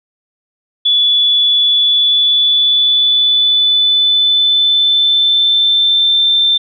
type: tone with pitch glide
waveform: sine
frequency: 3435 to 3564 Hz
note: A7 to A7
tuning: -42 to +22 cents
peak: -8 dBFS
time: 0.85-6.58 s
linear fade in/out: 10 ms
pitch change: +64 cents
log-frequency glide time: 1.61-6.28 s
effects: none